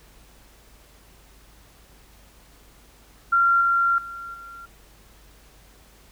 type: tone with level steps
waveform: sine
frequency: 1378 Hz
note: F6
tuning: 24 cents flat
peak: -15 / -17 / -33 / -38 dBFS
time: 3.32-4.66 s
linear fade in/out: 10 ms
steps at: 3.61 / 3.98 / 4.34 s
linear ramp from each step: 2 ms
effects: added 50 Hz sine -53 dBFS peak until 6.11 s + pink hiss -54 dBFS RMS until 6.11 s